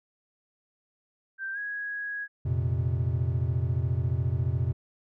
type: tone with pitch glide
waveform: sine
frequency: 1568 to 1659.3 Hz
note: G6 to G#6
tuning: 0 to -2 cents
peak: -31 dBFS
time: 1.38-2.28 s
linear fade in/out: 50 ms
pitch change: +98 cents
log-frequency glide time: 1.53-1.58 s
type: chord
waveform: triangle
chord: F suspended fourth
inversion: none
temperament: equal with one note detuned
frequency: 87.76 / 116.54 / 130.81 Hz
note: F2 / Bb2 / C3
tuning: +9 / 0 / 0 cents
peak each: -27 / -27 / -27 dBFS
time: 2.45-4.73 s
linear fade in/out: 10 ms
effects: none